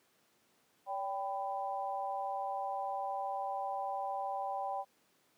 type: tone with amplitude modulation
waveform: sine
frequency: 784 Hz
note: G5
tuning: in tune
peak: -30 dBFS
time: 0.86-4.85 s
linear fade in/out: 50 ms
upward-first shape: sine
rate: 213 Hz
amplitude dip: 100%
effects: pink hiss -71 dBFS RMS until 5.37 s + high-pass 200 Hz 12 dB/octave